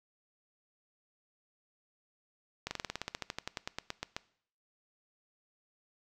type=slowing click train; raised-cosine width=0.2 ms; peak=-18 dBFS; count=20; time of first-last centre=2.67-4.165 s; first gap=40 ms; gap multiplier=1.07; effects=noise-tail reverb RT60 0.6 s tail -20 dB re dry